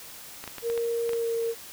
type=clicks; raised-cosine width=0.3 ms; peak=-21 dBFS; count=7; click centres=0.44 / 0.477 / 0.583 / 0.7 / 0.777 / 1.093 / 1.133 s
type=tone with pitch glide; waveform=sine; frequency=466.2 to 460 Hz; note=A#4 to A#4; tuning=0 to -23 cents; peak=-25 dBFS; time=0.62-1.55 s; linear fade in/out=50 ms; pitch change=-23 cents; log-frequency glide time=1.09-1.33 s
effects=white hiss -44 dBFS RMS until 1.72 s